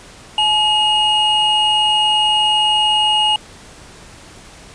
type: tone pair together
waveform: triangle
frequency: 854.4 / 2874 Hz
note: G#5 / F7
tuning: +49 / +49 cents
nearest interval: octave + major sixth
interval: 2100 cents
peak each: -15 / -12 dBFS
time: 0.38-3.36 s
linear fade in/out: 2 ms
effects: pink hiss -40 dBFS RMS until 4.74 s + resampled to 22050 Hz